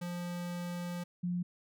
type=tone pair in turn; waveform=square / sine; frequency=175.3 / 177.03 Hz; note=F3 / F3; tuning=+7 / +24 cents; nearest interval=unison; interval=17 cents; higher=second; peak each=-37 / -31 dBFS; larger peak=second; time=0.01-1.04 / 1.23-1.43 s; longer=first; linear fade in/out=10 ms; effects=none